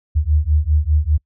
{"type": "beating tone pair", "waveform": "sine", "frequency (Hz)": [73.42, 78.42], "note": ["D2", "D#2"], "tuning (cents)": [0, 14], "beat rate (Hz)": 5, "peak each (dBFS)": -16, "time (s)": [0.15, 1.18], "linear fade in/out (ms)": 20, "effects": ["noise-tail reverb RT60 0.1 s tail -26 dB re dry"]}